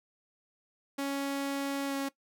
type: tone with pitch glide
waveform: sawtooth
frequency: 277.8 to 275.2 Hz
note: C#4 to C#4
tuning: +4 to -12 cents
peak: -27 dBFS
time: 0.98-2.09 s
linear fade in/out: 10 ms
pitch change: -16 cents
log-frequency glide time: 1.87-1.94 s
effects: noise-tail reverb RT60 0.1 s tail -18 dB re dry